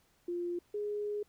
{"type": "tone pair in turn", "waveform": "sine", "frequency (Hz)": [349.2, 415.3], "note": ["F4", "G#4"], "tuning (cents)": [0, 0], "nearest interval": "minor third", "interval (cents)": 300, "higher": "second", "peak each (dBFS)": [-33, -33], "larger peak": "neither", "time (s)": [[0.28, 0.59], [0.74, 1.23]], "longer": "second", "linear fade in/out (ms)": 5, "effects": ["pink hiss -70 dBFS RMS until 1.28 s"]}